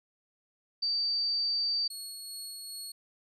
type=tone; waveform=sine; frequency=4631 Hz; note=D8; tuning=25 cents flat; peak=-27 dBFS; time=0.82-1.88 s; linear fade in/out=10 ms
type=tone with tremolo; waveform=25% pulse; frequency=4344 Hz; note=C#8; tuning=36 cents flat; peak=-34 dBFS; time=1.9-2.92 s; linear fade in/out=5 ms; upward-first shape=sine; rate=2.5 Hz; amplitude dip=25%
effects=none